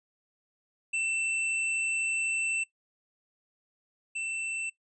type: tone pair in turn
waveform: square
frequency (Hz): 2676 / 2676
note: E7 / E7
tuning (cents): +25 / +25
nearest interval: unison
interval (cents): 0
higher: neither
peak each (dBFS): -28 / -32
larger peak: first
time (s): 0.93-2.64 / 4.15-4.7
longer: first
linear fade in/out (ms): 10
effects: noise-tail reverb RT60 0.1 s tail -20 dB re dry + resampled to 22050 Hz